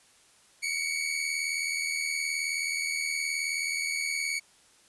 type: tone pair together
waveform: sawtooth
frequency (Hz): 2200 / 2279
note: C#7 / C#7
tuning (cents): -14 / +47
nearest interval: minor second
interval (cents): 61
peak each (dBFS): -28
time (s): 0.62-4.4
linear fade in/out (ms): 20
effects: white hiss -60 dBFS RMS until 4.88 s + resampled to 24000 Hz